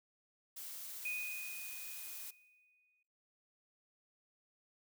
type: noise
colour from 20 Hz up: blue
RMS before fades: -47 dBFS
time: 0.56-2.31 s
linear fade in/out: 10 ms
type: tone with exponential decay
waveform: sine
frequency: 2484 Hz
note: D#7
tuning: 3 cents flat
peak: -36 dBFS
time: 1.05-3.03 s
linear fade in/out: 5 ms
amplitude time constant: 430 ms
effects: noise-tail reverb RT60 0.9 s tail -22 dB re dry